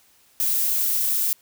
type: noise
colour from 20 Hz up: violet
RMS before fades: -22 dBFS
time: 0.4-1.33 s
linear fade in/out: 0 ms
effects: white hiss -58 dBFS RMS until 1.41 s